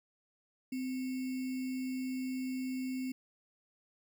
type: tone with sample-and-hold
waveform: sine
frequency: 258.3 Hz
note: C4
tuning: 22 cents flat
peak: -34 dBFS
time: 0.72-3.12 s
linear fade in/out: 5 ms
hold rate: 2450 Hz
effects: none